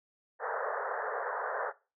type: band-pass noise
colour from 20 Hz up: pink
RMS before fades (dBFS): -35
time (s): 0.39-1.73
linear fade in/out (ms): 50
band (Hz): 430 to 1800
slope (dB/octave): 96
effects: noise-tail reverb RT60 0.3 s tail -19 dB re dry